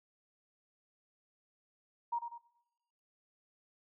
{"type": "tone with echo", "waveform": "sine", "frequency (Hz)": 943, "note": "A#5", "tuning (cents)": 20, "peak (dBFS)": -31, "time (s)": [2.12, 2.19], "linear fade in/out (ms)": 10, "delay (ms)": 96, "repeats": 2, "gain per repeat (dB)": -7, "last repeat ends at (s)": 2.382, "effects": ["noise-tail reverb RT60 1.0 s tail -21 dB re dry"]}